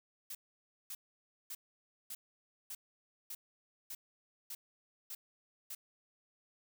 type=noise bursts; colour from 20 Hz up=blue; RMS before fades=-44 dBFS; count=10; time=0.3-5.75 s; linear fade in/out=5 ms; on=50 ms; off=550 ms; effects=none